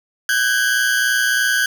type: tone pair together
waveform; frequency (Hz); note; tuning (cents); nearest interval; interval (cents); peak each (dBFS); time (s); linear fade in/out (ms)
40% pulse; 1516 / 1639.1; F#6 / G#6; +42 / -23; minor second; 135; -17; 0.29-1.66; 2
effects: none